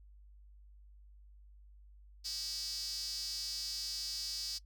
square tone with high-pass filter, 174.61 Hz, F3, in tune, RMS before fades -40 dBFS, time 2.24-4.59 s, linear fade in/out 20 ms, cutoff 4900 Hz, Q 8.2, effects noise-tail reverb RT60 0.1 s tail -21 dB re dry + added 50 Hz sine -55 dBFS peak until 4.65 s

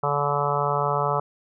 harmonic tone, 144.3 Hz, D3, 30 cents flat, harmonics 1 / 3 / 4 / 5 / 6 / 7 / 8 / 9, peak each -29 / -29 / -29 / -29 / -29 / -29 / -29 / -29 dBFS, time 0.03-1.2 s, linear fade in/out 5 ms, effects none

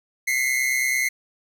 45% pulse tone pair together, 2028 / 2157 Hz, B6 / C#7, +45 / -48 cents, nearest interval minor second, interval 107 cents, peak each -23 dBFS, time 0.27-1.09 s, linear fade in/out 10 ms, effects none

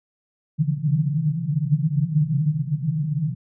pink band-pass noise, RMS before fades -22 dBFS, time 0.58-3.35 s, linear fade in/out 10 ms, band 140 to 160 Hz, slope 96 dB/octave, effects none

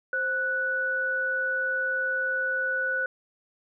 sine tone pair together, 523.3 / 1480.1 Hz, C5 / F#6, 0 / 0 cents, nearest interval octave + tritone, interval 1800 cents, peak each -33 / -25 dBFS, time 0.13-3.06 s, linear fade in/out 2 ms, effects none

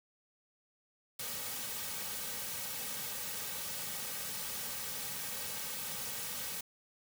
white noise with comb filter, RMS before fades -40 dBFS, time 1.19-6.61 s, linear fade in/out 5 ms, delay 2.9 ms, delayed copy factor -0.8, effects none

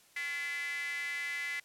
square tone with high-pass filter, 155.56 Hz, D#3, in tune, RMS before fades -37 dBFS, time 0.16-1.6 s, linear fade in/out 5 ms, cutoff 2000 Hz, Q 8.7, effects white hiss -63 dBFS RMS until 1.64 s + low-pass 12000 Hz 12 dB/octave

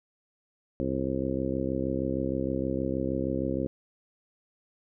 harmonic tone, 66.4 Hz, C2, 26 cents sharp, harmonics 1 / 2 / 3 / 4 / 5 / 6 / 7 / 8, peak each -38 / -36 / -35 / -32 / -33 / -38 / -38 / -35 dBFS, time 0.8-3.67 s, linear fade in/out 0 ms, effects none

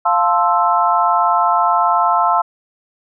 sine chord, F major seventh, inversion none, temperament equal, 698.5 / 880 / 1046.5 / 1318.5 Hz, F5 / A5 / C6 / E6, 0 / 0 / 0 / 0 cents, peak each -17 dBFS, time 0.05-2.42 s, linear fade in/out 10 ms, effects none

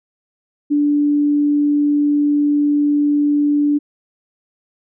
sine tone, 292 Hz, D4, 10 cents flat, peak -12 dBFS, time 0.7-3.79 s, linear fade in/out 20 ms, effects none

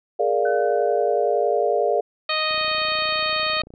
sine chord, Bb dominant seventh, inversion third, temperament equal, 415.3 / 466.2 / 587.3 / 698.5 Hz, Ab4 / Bb4 / D5 / F5, 0 / 0 / 0 / 0 cents, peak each -23 dBFS, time 0.19-2.01 s, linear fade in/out 10 ms
sine tone with exponential decay, 1510 Hz, F#6, 35 cents sharp, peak -27 dBFS, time 0.45-1.6 s, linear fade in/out 5 ms, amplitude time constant 250 ms
harmonic tone, 622.3 Hz, D#5, in tune, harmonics 1 / 2 / 3 / 4 / 5 / 6 / 7, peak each -28 / -26 / -30 / -27 / -31 / -29 / -28 dBFS, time 2.29-3.62 s, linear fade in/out 5 ms
click train, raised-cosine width 2 ms, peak -30 dBFS, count 37, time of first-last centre 2.51-3.739 s, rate 29.3 Hz
effects none

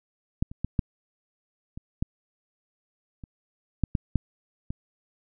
clicks, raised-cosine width 5 ms, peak -11 / -27 / -15 / -10 / -25 / -13 / -28 / -10 / -11 / -9 / -19 dBFS, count 11, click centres 0.425 / 0.515 / 0.646 / 0.792 / 1.775 / 2.025 / 3.238 / 3.837 / 3.952 / 4.157 / 4.705 s, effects none

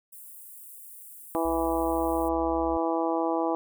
white high-pass noise, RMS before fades -46 dBFS, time 0.12-2.29 s, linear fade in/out 10 ms, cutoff 8500 Hz, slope 48 dB/octave
harmonic tone, 164.81 Hz, E3, in tune, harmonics 2 / 3 / 4 / 5 / 6 / 7, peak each -28 / -31 / -31 / -31 / -34 / -37 dBFS, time 1.35-3.55 s, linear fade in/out 0 ms
triangle tone with pitch glide, 61.74 to 64.51 Hz, B1 to C2, 0 to -24 cents, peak -35 dBFS, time 1.45-2.77 s, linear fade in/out 0 ms, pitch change +76 cents, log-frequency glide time 1.85-1.91 s
effects none

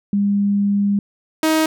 sine / sawtooth tone pair in turn, 201.8 / 315.8 Hz, G#3 / D#4, -49 / +26 cents, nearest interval minor sixth, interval 775 cents, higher second, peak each -14 / -10 dBFS, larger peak second, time 0.13-0.99 / 1.43-1.66 s, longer first, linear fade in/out 2 ms, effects none

